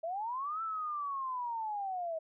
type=linear two-way sweep; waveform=sine; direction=up then down; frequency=630 to 1338 to 630 Hz; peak=-34 dBFS; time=0.03-2.19 s; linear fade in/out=10 ms; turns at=0.62 s; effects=none